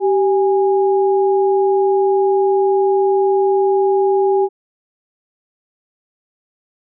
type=tone pair together; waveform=sine; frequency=388.2 / 822 Hz; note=G4 / G#5; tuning=-17 / -18 cents; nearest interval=octave + minor second; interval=1299 cents; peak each=-12 / -19 dBFS; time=0-4.49 s; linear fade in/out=50 ms; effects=none